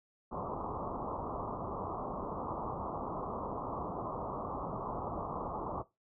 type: low-pass noise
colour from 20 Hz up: white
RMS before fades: -39 dBFS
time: 0.31-5.83 s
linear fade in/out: 20 ms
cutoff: 1200 Hz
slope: 96 dB/octave
effects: noise-tail reverb RT60 0.2 s tail -17 dB re dry